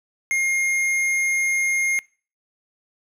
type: tone with hard clipping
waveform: sine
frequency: 2133 Hz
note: C7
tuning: 33 cents sharp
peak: -20 dBFS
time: 0.31-1.99 s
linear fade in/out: 0 ms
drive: 10 dB
effects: noise-tail reverb RT60 0.4 s tail -24 dB re dry